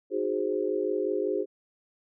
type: chord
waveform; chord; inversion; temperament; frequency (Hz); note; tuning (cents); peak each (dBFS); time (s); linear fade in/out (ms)
sine; Ab dominant seventh; second; equal; 311.1 / 370 / 415.3 / 523.3; Eb4 / Gb4 / Ab4 / C5; 0 / 0 / 0 / 0; -34 / -30 / -29 / -33; 0.1-1.46; 50
effects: none